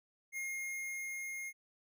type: tone with level ramp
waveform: square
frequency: 2138 Hz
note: C7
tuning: 37 cents sharp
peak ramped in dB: -38 to -41 dBFS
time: 0.32-1.53 s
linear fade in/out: 50 ms
effects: none